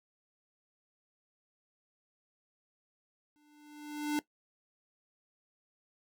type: tone with exponential growth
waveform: square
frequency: 297.3 Hz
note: D4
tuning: 21 cents sharp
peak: -28 dBFS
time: 3.36-4.19 s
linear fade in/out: 0 ms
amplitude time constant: 180 ms
effects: noise-tail reverb RT60 0.1 s tail -18 dB re dry